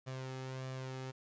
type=tone with flanger; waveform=sawtooth; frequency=130.81 Hz; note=C3; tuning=in tune; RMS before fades=-43 dBFS; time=0.06-1.12 s; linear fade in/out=20 ms; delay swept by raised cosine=1.7 to 2.38 ms; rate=1.6 Hz; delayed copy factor=+0.5; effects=resampled to 16000 Hz + 12-bit